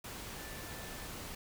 sine tone in noise, 1760 Hz, A6, in tune, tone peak -54 dBFS, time 0.38-1.07 s, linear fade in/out 5 ms, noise pink, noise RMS -45 dBFS, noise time 0.04-1.35 s, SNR -12 dB, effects none

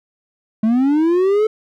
triangle linear sweep, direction up, 212.5 to 440 Hz, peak -10 dBFS, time 0.63-1.47 s, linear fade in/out 5 ms, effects none

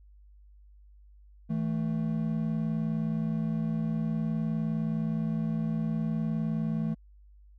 triangle tone pair together, 161.13 / 220.6 Hz, E3 / A3, -39 / +5 cents, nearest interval perfect fourth, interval 544 cents, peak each -28 dBFS, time 1.49-6.95 s, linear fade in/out 20 ms, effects added 50 Hz sine -52 dBFS peak until 7.58 s

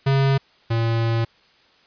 square tone pair in turn, 136.4 / 114.7 Hz, C#3 / A#2, -28 / -28 cents, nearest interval minor third, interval 300 cents, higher first, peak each -16 / -19 dBFS, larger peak first, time 0.06-0.38 / 0.7-1.25 s, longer second, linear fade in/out 10 ms, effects white hiss -56 dBFS RMS until 1.86 s + resampled to 11025 Hz

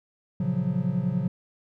triangle chord, Gb major seventh, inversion first, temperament equal, 116.54 / 138.59 / 174.61 / 185 Hz, Bb2 / Db3 / F3 / Gb3, 0 / 0 / 0 / 0 cents, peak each -32 / -27 / -26 / -26 dBFS, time 0.4-1.28 s, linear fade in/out 5 ms, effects none

